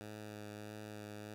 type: tone with vibrato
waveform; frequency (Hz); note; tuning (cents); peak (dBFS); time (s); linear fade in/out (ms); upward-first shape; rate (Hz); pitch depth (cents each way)
10% pulse; 105.6; G#2; +29; -38; 0.01-1.34; 0; sine; 1.6; 17
effects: none